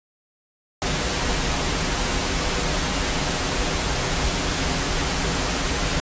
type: noise with comb filter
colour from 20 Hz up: pink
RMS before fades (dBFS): -23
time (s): 0.82-6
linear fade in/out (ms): 0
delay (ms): 9.1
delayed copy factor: -0.5
effects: resampled to 16000 Hz